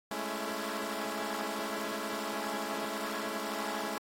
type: chord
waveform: 10% pulse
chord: A major seventh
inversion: third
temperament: equal with one note detuned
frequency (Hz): 207.7 / 220 / 277.2 / 334.6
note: G#3 / A3 / C#4 / E4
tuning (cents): 0 / 0 / 0 / +26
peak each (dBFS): -32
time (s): 0.11-3.98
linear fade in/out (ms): 2
effects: AAC 48 kbps